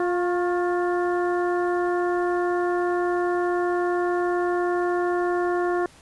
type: harmonic tone with a mistuned harmonic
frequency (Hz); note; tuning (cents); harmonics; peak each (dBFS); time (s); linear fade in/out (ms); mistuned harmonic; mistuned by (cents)
352.7; F4; +17; 1 / 2 / 3 / 4 / 5; -22 / -28 / -32 / -34 / -36; 0-5.86; 2; 3; +45
effects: pink hiss -51 dBFS RMS until 6.01 s + resampled to 24000 Hz